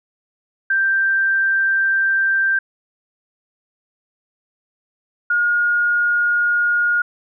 sine tone pair in turn, 1572 / 1430.5 Hz, G6 / F6, +4 / +41 cents, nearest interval major second, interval 163 cents, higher first, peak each -14 dBFS, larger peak neither, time 0.7-2.59 / 5.3-7.02 s, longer first, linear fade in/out 5 ms, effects none

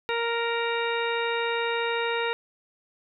harmonic tone, 466.2 Hz, A#4, in tune, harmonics 1 / 2 / 3 / 4 / 5 / 6 / 8, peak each -28 / -31 / -33 / -34 / -35 / -36 / -37 dBFS, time 0.09-2.33 s, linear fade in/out 0 ms, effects none

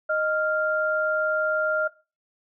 sine tone pair together, 621 / 1394.1 Hz, D#5 / F6, -3 / -3 cents, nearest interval octave + major second, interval 1400 cents, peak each -24 dBFS, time 0.09-1.88 s, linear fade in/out 10 ms, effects noise-tail reverb RT60 0.3 s tail -18 dB re dry

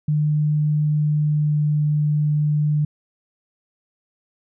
sine tone with pitch glide, 150.6 to 149.65 Hz, D3 to D3, +44 to +33 cents, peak -16 dBFS, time 0.08-2.85 s, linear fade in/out 5 ms, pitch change -11 cents, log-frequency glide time 0.92-1.57 s, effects none

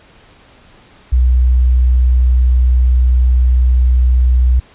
sine tone, 62.3 Hz, B1, 16 cents sharp, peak -7 dBFS, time 1.12-4.6 s, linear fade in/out 10 ms, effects pink hiss -45 dBFS RMS until 4.74 s + resampled to 8000 Hz

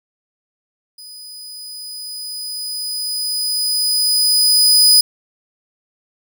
sawtooth tone with level ramp, 4978 Hz, D#8, in tune, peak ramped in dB -32 to -4 dBFS, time 0.98-5.01 s, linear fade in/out 5 ms, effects none

